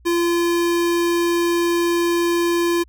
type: tone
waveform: square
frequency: 343.2 Hz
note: F4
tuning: 30 cents flat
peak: -17 dBFS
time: 0.05-2.84 s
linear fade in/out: 20 ms
effects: added 60 Hz sine -47 dBFS peak until 2.88 s